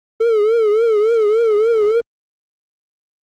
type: tone with vibrato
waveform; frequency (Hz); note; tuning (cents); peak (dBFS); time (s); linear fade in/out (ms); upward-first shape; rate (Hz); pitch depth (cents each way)
triangle; 440; A4; 0; -9; 0.2-2.01; 10; triangle; 3.5; 130
effects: Opus 24 kbps